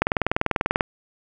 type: click train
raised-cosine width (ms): 0.5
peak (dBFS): -4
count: 17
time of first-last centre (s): 0.02-0.808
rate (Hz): 20.3
effects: none